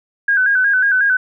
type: tone with vibrato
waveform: sine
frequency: 1568 Hz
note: G6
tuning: in tune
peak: -11 dBFS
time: 0.28-1.17 s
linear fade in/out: 5 ms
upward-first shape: square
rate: 5.5 Hz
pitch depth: 65 cents each way
effects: none